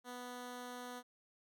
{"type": "tone", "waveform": "10% pulse", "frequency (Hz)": 246.9, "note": "B3", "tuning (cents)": 0, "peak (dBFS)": -37, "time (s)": [0.04, 1.03], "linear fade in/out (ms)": 50, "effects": []}